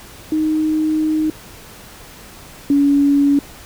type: tone pair in turn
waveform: sine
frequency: 311.1 / 283.3 Hz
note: D#4 / C#4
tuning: 0 / +38 cents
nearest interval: major second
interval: 162 cents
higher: first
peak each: -14 / -10 dBFS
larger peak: second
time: 0.32-1.3 / 2.7-3.39 s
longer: first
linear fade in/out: 2 ms
effects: pink hiss -39 dBFS RMS until 3.65 s